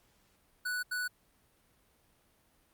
square tone bursts at uneven times, 1480 Hz, F#6, in tune, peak -33 dBFS, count 2, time 0.65-0.83 / 0.91-1.08 s, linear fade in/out 10 ms, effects pink hiss -69 dBFS RMS until 2.73 s + Opus 48 kbps

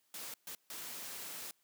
white noise bursts at uneven times, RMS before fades -45 dBFS, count 3, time 0.14-0.34 / 0.47-0.55 / 0.7-1.51 s, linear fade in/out 2 ms, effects white hiss -75 dBFS RMS until 1.63 s + high-pass 150 Hz 12 dB/octave

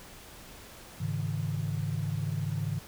sine chord, Ab suspended fourth, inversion none, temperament equal with one note detuned, 103.83 / 138.59 / 158.83 Hz, Ab2 / Db3 / Eb3, 0 / 0 / +36 cents, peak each -33 dBFS, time 1-2.79 s, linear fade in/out 10 ms, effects tanh soft clip ceiling -20 dBFS + pink hiss -49 dBFS RMS until 2.87 s

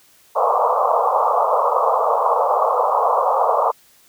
white band-pass noise, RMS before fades -17 dBFS, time 0.35-3.72 s, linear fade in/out 20 ms, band 460 to 1200 Hz, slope 96 dB/octave, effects white hiss -53 dBFS RMS until 4.08 s

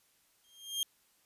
sawtooth tone with exponential growth, 3208 Hz, G7, 39 cents sharp, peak -25 dBFS, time 0.44-0.83 s, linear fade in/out 1 ms, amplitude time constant 83 ms, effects white hiss -70 dBFS RMS until 1.25 s + resampled to 32000 Hz

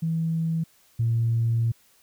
sine tone pair in turn, 163.2 / 115.4 Hz, E3 / A#2, -17 / -17 cents, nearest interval tritone, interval 600 cents, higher first, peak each -22 / -19 dBFS, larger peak second, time 0.02-0.64 / 0.99-1.72 s, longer second, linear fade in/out 10 ms, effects tanh soft clip ceiling -15 dBFS + white hiss -60 dBFS RMS until 2.02 s

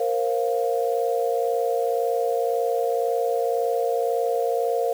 sine chord, Bb suspended second, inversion none, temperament equal with one note detuned, 466.2 / 528.1 / 698.5 Hz, Bb4 / C5 / F5, 0 / +16 / 0 cents, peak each -23 / -26 / -26 dBFS, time 0-4.93 s, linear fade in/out 5 ms, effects 7-bit

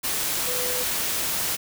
sine tone in noise, 497 Hz, B4, 11 cents sharp, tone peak -31 dBFS, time 0.46-0.84 s, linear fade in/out 20 ms, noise white, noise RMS -26 dBFS, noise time 0.03-1.57 s, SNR -8 dB, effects none

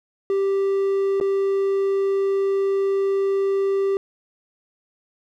triangle tone with dropouts, 392 Hz, G4, in tune, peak -16 dBFS, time 0.3-3.97 s, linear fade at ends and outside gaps 1 ms, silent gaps 1.201-1.211 s, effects none

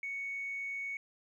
sine tone, 2223 Hz, C#7, 4 cents sharp, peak -35 dBFS, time 0.03-0.97 s, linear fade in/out 2 ms, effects tanh soft clip ceiling -31 dBFS + 12-bit

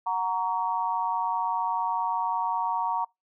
sine tone with amplitude modulation, 932.3 Hz, A#5, in tune, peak -20 dBFS, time 0.06-3.05 s, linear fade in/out 10 ms, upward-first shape sine, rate 195 Hz, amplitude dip 100%, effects noise-tail reverb RT60 0.2 s tail -26 dB re dry

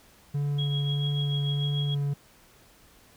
triangle tone with vibrato, 143.1 Hz, D3, 45 cents flat, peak -23 dBFS, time 0.34-2.14 s, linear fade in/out 10 ms, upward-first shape sine, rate 1.6 Hz, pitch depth 11 cents each way
sine tone with tremolo, 3307 Hz, G#7, 8 cents flat, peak -30 dBFS, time 0.58-1.95 s, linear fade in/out 10 ms, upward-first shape triangle, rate 6.8 Hz, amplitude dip 65%
effects pink hiss -57 dBFS RMS until 3.16 s

